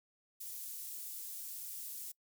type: high-pass noise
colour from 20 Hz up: pink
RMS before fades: -45 dBFS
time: 0.4-2.12 s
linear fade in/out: 10 ms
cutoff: 11000 Hz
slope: 12 dB/octave
effects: noise-tail reverb RT60 0.1 s tail -23 dB re dry